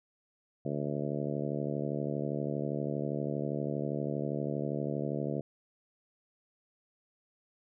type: harmonic tone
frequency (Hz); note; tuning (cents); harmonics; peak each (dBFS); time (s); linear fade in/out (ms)
72.5; D2; -22; 2 / 3 / 4 / 5 / 6 / 7 / 8 / 9; -36 / -38 / -39 / -40 / -41 / -41 / -42 / -43; 0.65-5.41; 5
effects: none